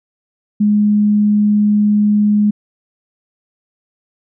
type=tone; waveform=sine; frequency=208.5 Hz; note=G#3; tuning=7 cents sharp; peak=-9 dBFS; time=0.6-2.51 s; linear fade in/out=10 ms; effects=none